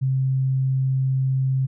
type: tone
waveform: sine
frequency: 132.4 Hz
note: C3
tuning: 21 cents sharp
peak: -18 dBFS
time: 0.01-1.67 s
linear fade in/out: 20 ms
effects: none